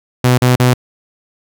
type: tone bursts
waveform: sawtooth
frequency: 125.2 Hz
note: B2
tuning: 24 cents sharp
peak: -4 dBFS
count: 3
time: 0.24-0.738 s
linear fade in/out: 5 ms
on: 140 ms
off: 39 ms
effects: none